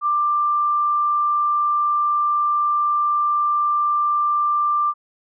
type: tone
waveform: sine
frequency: 1184 Hz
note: D6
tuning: 14 cents sharp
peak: -16 dBFS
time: 0.01-4.94 s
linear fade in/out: 50 ms
effects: none